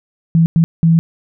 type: tone bursts at uneven times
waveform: sine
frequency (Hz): 164.81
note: E3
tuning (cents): 0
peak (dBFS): -7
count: 3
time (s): 0.35-0.46 / 0.56-0.64 / 0.83-0.99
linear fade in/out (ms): 0
effects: none